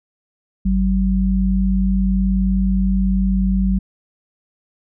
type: tone pair together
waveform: sine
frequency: 50.44 / 190.7 Hz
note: G#1 / G3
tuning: -50 / -47 cents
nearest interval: octave + major seventh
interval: 2303 cents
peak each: -17 / -16 dBFS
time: 0.65-3.79 s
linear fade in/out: 10 ms
effects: none